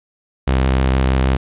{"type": "tone with vibrato", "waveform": "sawtooth", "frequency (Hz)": 65.41, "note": "C2", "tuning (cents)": 0, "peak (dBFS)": -9, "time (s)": [0.47, 1.37], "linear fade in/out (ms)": 10, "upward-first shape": "sine", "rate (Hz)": 6.4, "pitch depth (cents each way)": 16, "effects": ["resampled to 8000 Hz", "8-bit"]}